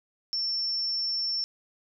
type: tone with amplitude modulation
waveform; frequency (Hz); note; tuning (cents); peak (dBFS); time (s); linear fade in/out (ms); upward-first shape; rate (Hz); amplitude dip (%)
sine; 5410; E8; +44; -25; 0.33-1.44; 0; sine; 265; 30
effects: none